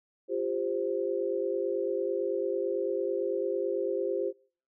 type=chord; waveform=sine; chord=F suspended second; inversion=none; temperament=equal with one note detuned; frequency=349.2 / 398.2 / 523.3 Hz; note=F4 / G4 / C5; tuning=0 / +27 / 0 cents; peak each=-33 / -31 / -32 dBFS; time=0.28-4.33 s; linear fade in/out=50 ms; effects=noise-tail reverb RT60 0.5 s tail -25 dB re dry